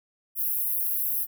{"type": "high-pass noise", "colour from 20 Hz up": "pink", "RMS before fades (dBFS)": -27, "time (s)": [0.35, 1.27], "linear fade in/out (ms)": 50, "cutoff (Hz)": 11000, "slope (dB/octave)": 96, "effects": []}